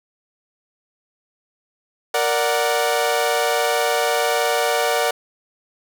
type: chord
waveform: sawtooth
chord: Bb augmented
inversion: none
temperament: equal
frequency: 466.2 / 587.3 / 740 Hz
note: Bb4 / D5 / F#5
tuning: 0 / 0 / 0 cents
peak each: -18 dBFS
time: 2.14-5.11 s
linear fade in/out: 5 ms
effects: none